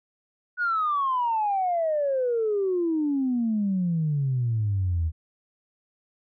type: exponential sweep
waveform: sine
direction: down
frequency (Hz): 1480 to 77.78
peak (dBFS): -21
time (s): 0.57-5.12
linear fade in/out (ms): 50
effects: tanh soft clip ceiling -17 dBFS